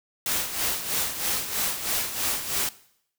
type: noise with tremolo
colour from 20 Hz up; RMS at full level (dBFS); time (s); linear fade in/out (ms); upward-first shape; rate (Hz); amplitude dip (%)
white; -25; 0.26-2.69; 2; sine; 3.1; 65
effects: noise-tail reverb RT60 0.7 s tail -19 dB re dry